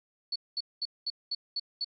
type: tone bursts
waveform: sine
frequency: 4435 Hz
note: C#8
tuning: in tune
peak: -29 dBFS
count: 7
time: 0.32-1.846 s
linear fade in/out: 5 ms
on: 38 ms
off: 210 ms
effects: none